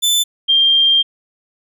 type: tone pair in turn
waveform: sawtooth / sine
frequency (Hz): 3520 / 3188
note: A7 / G7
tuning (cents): 0 / +28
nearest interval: major second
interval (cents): 172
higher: first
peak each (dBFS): -9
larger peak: neither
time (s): 0.02-0.24 / 0.48-1.03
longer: second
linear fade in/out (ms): 20
effects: none